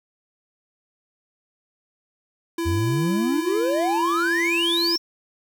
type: tone with pitch glide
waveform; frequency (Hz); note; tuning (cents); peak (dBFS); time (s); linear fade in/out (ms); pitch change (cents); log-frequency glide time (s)
square; 335.3 to 338.8; E4 to E4; +30 to +48; -24; 2.58-4.96; 5; +18; 2.74-4.21
type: exponential sweep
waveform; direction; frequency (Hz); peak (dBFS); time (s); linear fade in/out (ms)
triangle; up; 80.7 to 5588; -19; 2.65-4.98; 20
effects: 8-bit